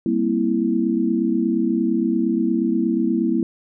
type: chord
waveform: sine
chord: C dominant seventh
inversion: second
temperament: equal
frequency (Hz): 196 / 233.1 / 261.6 / 329.6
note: G3 / Bb3 / C4 / E4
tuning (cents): 0 / 0 / 0 / 0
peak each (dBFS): -25 / -21 / -25 / -21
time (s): 0.06-3.43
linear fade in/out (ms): 2
effects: none